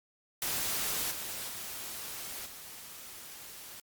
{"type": "noise with level steps", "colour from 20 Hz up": "white", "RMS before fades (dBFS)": [-33, -39, -41, -47], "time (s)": [0.42, 3.8], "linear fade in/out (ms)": 2, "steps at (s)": [1.1, 1.48, 2.45], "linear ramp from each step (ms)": 20, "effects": ["Opus 48 kbps"]}